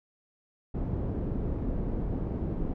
pink low-pass noise, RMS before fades -31 dBFS, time 0.74-2.74 s, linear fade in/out 10 ms, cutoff 370 Hz, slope 12 dB/octave, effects none

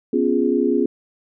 sine chord, C# dominant seventh, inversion third, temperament equal, 246.9 / 277.2 / 349.2 / 415.3 Hz, B3 / C#4 / E#4 / G#4, 0 / 0 / 0 / 0 cents, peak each -21 dBFS, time 0.13-0.86 s, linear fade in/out 5 ms, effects none

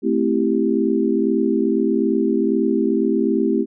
sine chord, A minor seventh, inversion none, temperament equal, 220 / 261.6 / 329.6 / 392 Hz, A3 / C4 / E4 / G4, 0 / 0 / 0 / 0 cents, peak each -21 dBFS, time 0.02-3.66 s, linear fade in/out 50 ms, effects none

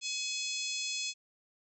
harmonic tone with a mistuned harmonic, 848 Hz, G#5, 36 cents sharp, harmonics 3 / 4 / 5 / 6 / 7 / 8 / 9, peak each -39 / -40 / -41 / -42 / -42 / -43 / -44 dBFS, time 0.01-1.14 s, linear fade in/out 50 ms, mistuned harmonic 7, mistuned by +54 cents, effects none

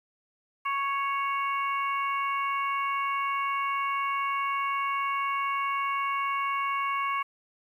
harmonic tone, 554.4 Hz, C#5, in tune, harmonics 2 / 3 / 4 / 5, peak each -27 / -41 / -34 / -39 dBFS, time 0.65-7.23 s, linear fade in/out 10 ms, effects 10-bit

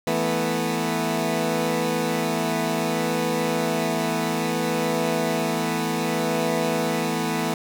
15% pulse chord, E suspended fourth, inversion none, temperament equal, 164.81 / 220 / 246.9 Hz, E3 / A3 / B3, 0 / 0 / 0 cents, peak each -20 dBFS, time 0.07-7.54 s, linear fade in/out 2 ms, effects none

